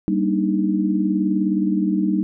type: chord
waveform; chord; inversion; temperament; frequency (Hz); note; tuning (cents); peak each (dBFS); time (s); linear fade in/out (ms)
sine; Eb major seventh; first; just; 194.45 / 233.3 / 291.7 / 311.1; G3 / Bb3 / D4 / Eb4; -14 / +2 / -12 / 0; -20 / -26 / -26 / -21; 0.08-2.23; 0
effects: none